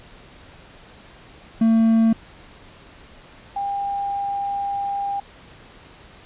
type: tone pair in turn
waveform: triangle / sine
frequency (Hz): 225 / 800.2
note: A3 / G5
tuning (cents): +39 / +35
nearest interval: octave + minor seventh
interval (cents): 2196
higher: second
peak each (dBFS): -11 / -22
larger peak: first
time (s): 1.61-2.13 / 3.56-5.2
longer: second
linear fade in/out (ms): 5
effects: pink hiss -46 dBFS RMS until 6.25 s + resampled to 8000 Hz